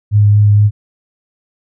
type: tone with vibrato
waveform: sine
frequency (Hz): 103.83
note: G#2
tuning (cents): 0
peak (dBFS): -5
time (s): 0.11-0.71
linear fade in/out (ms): 50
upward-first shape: sine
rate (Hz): 4.3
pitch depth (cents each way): 11
effects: none